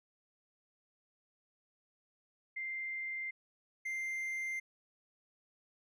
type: tone pair in turn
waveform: sine / triangle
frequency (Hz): 2093 / 2093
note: C7 / C7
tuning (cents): 0 / 0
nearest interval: unison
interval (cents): 0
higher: neither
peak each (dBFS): -37 / -34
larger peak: second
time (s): 2.56-3.31 / 3.85-4.6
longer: neither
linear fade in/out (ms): 10
effects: none